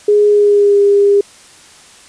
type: tone with pitch glide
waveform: sine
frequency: 415.3 to 403.5 Hz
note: G#4 to G#4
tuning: 0 to -50 cents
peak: -6 dBFS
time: 0.08-1.21 s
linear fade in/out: 5 ms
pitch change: -50 cents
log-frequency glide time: 0.28-0.79 s
effects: white hiss -41 dBFS RMS until 2.08 s + resampled to 22050 Hz